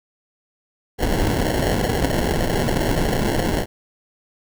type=noise with sample-and-hold; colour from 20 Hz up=pink; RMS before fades=-20 dBFS; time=0.98-3.66 s; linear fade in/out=50 ms; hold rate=1225 Hz; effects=none